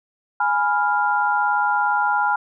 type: chord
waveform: sine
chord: F diminished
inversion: first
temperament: equal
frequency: 830.6 / 987.8 / 1396.9 Hz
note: Ab5 / Cb6 / F6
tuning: 0 / 0 / 0 cents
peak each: -20 / -23 / -21 dBFS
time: 0.4-2.36 s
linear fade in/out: 5 ms
effects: none